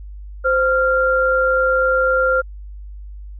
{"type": "tone pair together", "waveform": "sine", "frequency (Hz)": [520, 1388.2], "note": ["C5", "F6"], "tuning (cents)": [-11, -11], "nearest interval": "octave + perfect fourth", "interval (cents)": 1700, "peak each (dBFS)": -16, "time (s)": [0.44, 2.42], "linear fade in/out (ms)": 20, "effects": ["added 50 Hz sine -31 dBFS peak until 3.39 s"]}